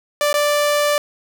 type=tone with dropouts; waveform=sawtooth; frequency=587.3 Hz; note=D5; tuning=in tune; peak=-11 dBFS; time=0.21-0.98 s; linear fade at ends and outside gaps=1 ms; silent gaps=0.329-0.341 s; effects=none